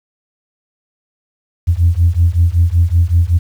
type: beating tone pair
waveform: sine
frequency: 83 / 88.3 Hz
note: E2 / F2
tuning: +12 / +20 cents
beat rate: 5.3 Hz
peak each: -11 dBFS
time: 1.67-3.39 s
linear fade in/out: 20 ms
effects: tanh soft clip ceiling -2 dBFS + 7-bit